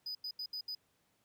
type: tone bursts at uneven times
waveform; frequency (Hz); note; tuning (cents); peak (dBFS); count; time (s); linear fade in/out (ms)
triangle; 4978; D#8; 0; -37; 5; 0.06-0.15 / 0.24-0.31 / 0.39-0.46 / 0.53-0.61 / 0.68-0.75; 5
effects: pink hiss -75 dBFS RMS until 1.24 s + high-pass 80 Hz 12 dB/octave